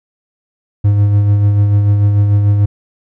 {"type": "tone with tremolo", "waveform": "triangle", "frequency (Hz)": 102.3, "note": "G#2", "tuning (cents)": -26, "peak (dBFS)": -4, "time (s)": [0.84, 2.66], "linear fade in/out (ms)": 10, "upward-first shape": "sine", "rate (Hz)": 6.8, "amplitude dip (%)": 35, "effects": []}